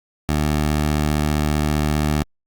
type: tone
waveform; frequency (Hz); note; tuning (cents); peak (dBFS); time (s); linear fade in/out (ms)
15% pulse; 75.2; D2; +42; -11; 0.29-2.23; 0
effects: Opus 48 kbps